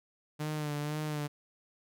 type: tone with vibrato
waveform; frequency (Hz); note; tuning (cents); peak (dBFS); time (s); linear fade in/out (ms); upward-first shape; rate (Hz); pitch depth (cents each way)
sawtooth; 150; D3; +37; -29; 0.39-1.28; 20; sine; 2; 40
effects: none